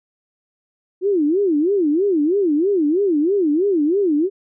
sine tone with vibrato, 345 Hz, F4, 21 cents flat, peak -14 dBFS, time 1.01-4.3 s, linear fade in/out 50 ms, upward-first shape sine, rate 3.1 Hz, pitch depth 300 cents each way, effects none

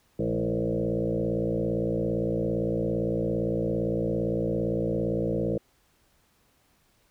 sine tone with frequency modulation, 329.6 Hz, E4, in tune, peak -24 dBFS, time 0.19-5.58 s, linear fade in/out 5 ms, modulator 57.6 Hz, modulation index 4, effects pink hiss -66 dBFS RMS until 7.1 s

